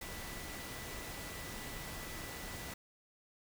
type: tone in noise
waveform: sine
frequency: 1975.5 Hz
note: B6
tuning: in tune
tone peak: -52 dBFS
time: 0.01-2.74 s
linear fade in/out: 5 ms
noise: pink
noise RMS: -45 dBFS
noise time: 0.01-2.74 s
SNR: -10 dB
effects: none